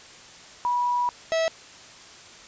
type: tone pair in turn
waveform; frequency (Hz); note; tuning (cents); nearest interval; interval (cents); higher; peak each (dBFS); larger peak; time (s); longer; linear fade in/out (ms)
sine / 45% pulse; 975 / 650.7; B5 / E5; -23 / -23; perfect fifth; 700; first; -21; neither; 0.65-1.09 / 1.32-1.48; first; 0
effects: white hiss -46 dBFS RMS until 2.47 s + resampled to 16000 Hz